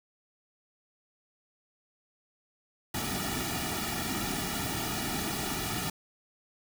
pink noise with comb filter, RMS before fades -33 dBFS, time 2.94-5.9 s, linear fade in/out 5 ms, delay 1.9 ms, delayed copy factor -0.9, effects none

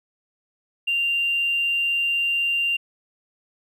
triangle tone with tanh clipping, 2782 Hz, F7, 7 cents flat, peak -19 dBFS, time 0.87-2.77 s, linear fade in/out 10 ms, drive 1 dB, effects none

